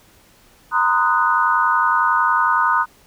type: chord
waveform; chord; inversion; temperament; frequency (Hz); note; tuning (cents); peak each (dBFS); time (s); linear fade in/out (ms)
sine; C half-diminished seventh; third; equal with one note detuned; 932.3 / 1023.2 / 1244.5 / 1480; Bb5 / C6 / Eb6 / Gb6; 0 / -39 / 0 / 0; -20 / -20 / -18 / -20; 0.71-2.86; 50
effects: pink hiss -52 dBFS RMS until 3.06 s